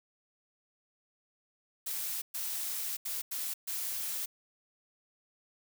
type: noise bursts at uneven times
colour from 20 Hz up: blue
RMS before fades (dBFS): -36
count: 5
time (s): 1.86-2.22 / 2.34-2.97 / 3.05-3.22 / 3.31-3.54 / 3.67-4.26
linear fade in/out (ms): 10
effects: none